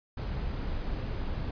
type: noise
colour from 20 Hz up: brown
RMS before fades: -33 dBFS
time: 0.17-1.51 s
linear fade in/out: 5 ms
effects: resampled to 11025 Hz